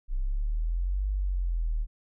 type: exponential two-way sweep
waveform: sine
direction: up then down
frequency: 30.95 to 50.3 to 37.34 Hz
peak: -25 dBFS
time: 0.08-1.87 s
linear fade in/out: 50 ms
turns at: 1.09 s
effects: none